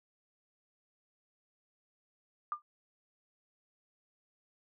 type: tone with exponential decay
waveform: sine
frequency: 1200 Hz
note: D6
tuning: 37 cents sharp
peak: -28 dBFS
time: 2.52-2.62 s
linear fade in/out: 1 ms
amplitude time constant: 20 ms
effects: none